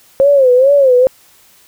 sine tone with vibrato, 532 Hz, C5, 29 cents sharp, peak -5 dBFS, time 0.2-1.07 s, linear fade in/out 0 ms, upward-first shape sine, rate 2.3 Hz, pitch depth 130 cents each way, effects white hiss -47 dBFS RMS until 1.67 s

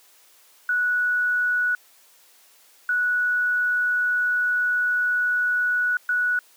sine tone bursts at uneven times, 1471 Hz, F#6, 11 cents flat, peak -19 dBFS, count 3, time 0.69-1.75 / 2.89-5.97 / 6.09-6.39 s, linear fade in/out 2 ms, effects white hiss -55 dBFS RMS until 6.56 s + high-pass 400 Hz 12 dB/octave

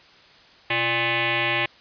sine tone with frequency modulation, 123.47 Hz, B2, in tune, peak -20 dBFS, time 0.7-1.66 s, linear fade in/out 5 ms, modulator 468 Hz, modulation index 6.1, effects white hiss -51 dBFS RMS until 1.8 s + resampled to 11025 Hz

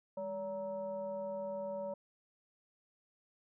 sine tone with frequency modulation, 570 Hz, C#5, 48 cents sharp, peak -37 dBFS, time 0.17-1.94 s, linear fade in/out 5 ms, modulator 367 Hz, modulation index 0.61, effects none

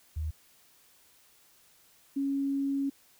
sine tone pair in turn, 77.78 / 276.5 Hz, D#2 / C#4, 0 / -4 cents, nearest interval octave + minor seventh, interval 2196 cents, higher second, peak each -30 / -27 dBFS, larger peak second, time 0.16-0.31 / 2.16-2.9 s, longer second, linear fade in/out 10 ms, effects white hiss -62 dBFS RMS until 3.19 s

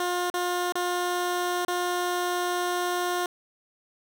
15% pulse tone with dropouts, 355.8 Hz, F4, 32 cents sharp, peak -19 dBFS, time 0-3.26 s, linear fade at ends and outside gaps 2 ms, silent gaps 0.301-0.34 / 0.723-0.754 / 1.65-1.681 s, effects none

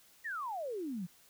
sine exponential sweep, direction down, 1948 to 164.81 Hz, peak -36 dBFS, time 0.24-1.07 s, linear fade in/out 20 ms, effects white hiss -63 dBFS RMS until 1.29 s

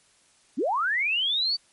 sine linear sweep, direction up, 196 to 4625 Hz, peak -22 dBFS, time 0.57-1.57 s, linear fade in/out 20 ms, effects white hiss -61 dBFS RMS until 1.72 s + MP3 48 kbps

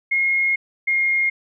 sine tone pair in turn, 2151 / 2136 Hz, C7 / C7, +47 / +35 cents, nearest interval unison, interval 12 cents, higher first, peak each -16 dBFS, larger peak neither, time 0.11-0.56 / 0.87-1.3 s, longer first, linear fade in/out 10 ms, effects none

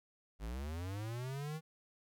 square linear sweep, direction up, 49 to 161 Hz, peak -40 dBFS, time 0.39-1.61 s, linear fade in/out 50 ms, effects 13-bit

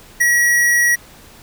square tone with ADSR envelope, 1916 Hz, A#6, 47 cents sharp, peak -9 dBFS, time 0.2-0.96 s, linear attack 15 ms, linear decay 4 ms, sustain -3 dB, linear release 16 ms, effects pink hiss -43 dBFS RMS until 1.42 s

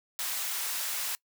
white high-pass noise, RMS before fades -33 dBFS, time 0.19-1.15 s, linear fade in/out 0 ms, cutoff 830 Hz, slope 12 dB/octave, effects noise-tail reverb RT60 0.1 s tail -23 dB re dry

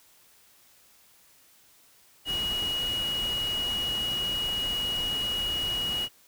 sine tone in noise, 2900 Hz, F#7, 35 cents flat, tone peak -27 dBFS, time 2.25-6.09 s, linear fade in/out 50 ms, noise pink, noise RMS -38 dBFS, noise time 2.25-6.09 s, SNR +8 dB, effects white hiss -59 dBFS RMS until 6.27 s

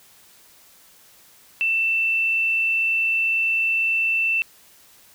sine tone, 2671 Hz, E7, 22 cents sharp, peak -18 dBFS, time 1.61-4.42 s, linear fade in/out 0 ms, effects white hiss -52 dBFS RMS until 5.14 s

